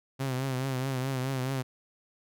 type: tone with vibrato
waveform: sawtooth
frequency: 131.5 Hz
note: C3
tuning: 9 cents sharp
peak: -25 dBFS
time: 0.19-1.63 s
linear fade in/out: 20 ms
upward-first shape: triangle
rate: 4.7 Hz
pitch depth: 76 cents each way
effects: none